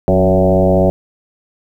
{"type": "tone with frequency modulation", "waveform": "sine", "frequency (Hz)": 370, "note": "F#4", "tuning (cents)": 0, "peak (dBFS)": -8, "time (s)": [0.08, 0.9], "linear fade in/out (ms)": 0, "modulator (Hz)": 96, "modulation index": 3.3, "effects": ["8-bit"]}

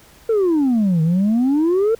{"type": "exponential two-way sweep", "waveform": "sine", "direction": "down then up", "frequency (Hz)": [466.2, 155.56, 466.2], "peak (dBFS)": -11, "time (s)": [0.29, 1.95], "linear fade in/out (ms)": 5, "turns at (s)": 1.02, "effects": ["tanh soft clip ceiling -12 dBFS", "pink hiss -48 dBFS RMS until 1.99 s"]}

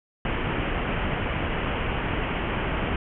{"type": "low-pass noise", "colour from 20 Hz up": "pink", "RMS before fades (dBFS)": -27, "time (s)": [0.25, 2.96], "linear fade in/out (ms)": 2, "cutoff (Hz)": 3100, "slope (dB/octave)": 96, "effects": []}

